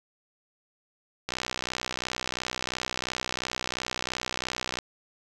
click train, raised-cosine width 0.2 ms, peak -12 dBFS, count 221, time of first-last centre 1.29-4.788 s, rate 62.9 Hz, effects none

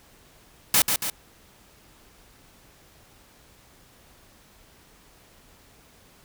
white noise with echo, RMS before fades -18 dBFS, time 0.74-0.82 s, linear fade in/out 2 ms, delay 140 ms, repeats 2, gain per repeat -5 dB, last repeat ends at 1.1 s, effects pink hiss -55 dBFS RMS until 6.24 s

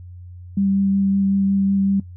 sine tone with vibrato, 196 Hz, G3, in tune, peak -15 dBFS, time 0.57-2 s, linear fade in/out 5 ms, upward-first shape sine, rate 5.4 Hz, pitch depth 10 cents each way, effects noise-tail reverb RT60 0.1 s tail -18 dB re dry + added 89 Hz sine -35 dBFS peak until 2.16 s

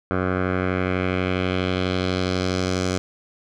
10% pulse tone with low-pass filter sweep, 92.2 Hz, F#2, 6 cents flat, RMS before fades -23 dBFS, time 0.11-2.98 s, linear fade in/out 0 ms, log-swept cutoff 1400 to 6600 Hz, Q 1.9, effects none

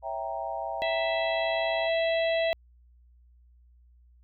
sine chord, C# diminished seventh, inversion none, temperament equal, 554.4 / 659.3 / 784 / 932.3 Hz, C#5 / E5 / G5 / Bb5, 0 / 0 / 0 / 0 cents, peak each -40 / -34 / -35 / -37 dBFS, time 0.02-1.9 s, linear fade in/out 50 ms
harmonic tone, 659.3 Hz, E5, in tune, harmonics 1 / 3 / 4 / 5 / 6, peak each -24 / -34 / -36 / -38 / -40 dBFS, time 0.82-2.53 s, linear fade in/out 0 ms
effects added 60 Hz sine -55 dBFS peak until 4.23 s

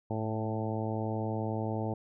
harmonic tone with a mistuned harmonic, 110 Hz, A2, in tune, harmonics 1 / 2 / 3 / 4 / 5 / 6 / 7 / 8, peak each -34 / -37 / -39 / -40 / -41 / -42 / -42 / -43 dBFS, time 0.1-1.94 s, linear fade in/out 5 ms, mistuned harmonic 1, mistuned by -21 cents, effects none

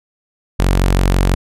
sawtooth tone, 46.08 Hz, F#1, 6 cents flat, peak -7 dBFS, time 0.59-1.35 s, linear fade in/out 10 ms, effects resampled to 32000 Hz

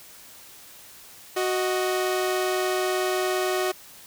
sawtooth tone pair together, 370 / 622.3 Hz, F#4 / D#5, 0 / 0 cents, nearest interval major sixth, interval 900 cents, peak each -20 / -25 dBFS, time 1.36-3.72 s, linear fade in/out 10 ms, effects white hiss -47 dBFS RMS until 4.06 s

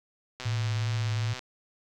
click train, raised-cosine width 0.2 ms, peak -20 dBFS, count 127, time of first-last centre 0.4-1.392 s, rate 127 Hz
sine tone with vibrato, 110 Hz, A2, in tune, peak -26 dBFS, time 0.45-1.34 s, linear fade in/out 10 ms, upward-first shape triangle, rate 2.6 Hz, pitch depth 28 cents each way
effects none

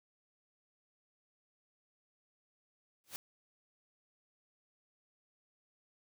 white noise with exponential growth, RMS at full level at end -39 dBFS, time 3.04-3.16 s, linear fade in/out 0 ms, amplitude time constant 24 ms, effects none

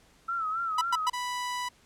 sine tone with vibrato, 1318.5 Hz, E6, in tune, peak -28 dBFS, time 0.28-1.08 s, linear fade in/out 10 ms, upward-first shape sine, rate 3.7 Hz, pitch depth 83 cents each way
45% pulse tone bursts, 987.8 Hz, B5, in tune, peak -23 dBFS, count 3, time 0.78-1.099 s, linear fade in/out 5 ms, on 33 ms, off 110 ms
sawtooth tone, 987.8 Hz, B5, in tune, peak -27 dBFS, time 1.13-1.69 s, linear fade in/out 10 ms
effects pink hiss -61 dBFS RMS until 1.85 s + low-pass 10000 Hz 12 dB/octave

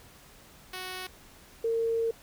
5% pulse / sine tone pair in turn, 370 / 456.7 Hz, F#4 / A#4, 0 / -36 cents, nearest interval major third, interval 364 cents, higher second, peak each -25 dBFS, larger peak neither, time 0.73-1.07 / 1.64-2.11 s, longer second, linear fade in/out 5 ms, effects pink hiss -54 dBFS RMS until 2.22 s

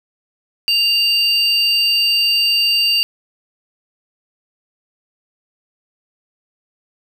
triangle tone pair together, 2793 / 4641 Hz, F7 / D8, -1 / -21 cents, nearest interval major sixth, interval 880 cents, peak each -14 dBFS, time 0.68-3.03 s, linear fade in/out 0 ms, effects none

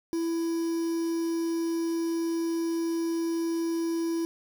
triangle tone with quantisation, 332.4 Hz, E4, 15 cents sharp, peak -24 dBFS, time 0.13-4.25 s, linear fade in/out 0 ms, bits 7, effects none

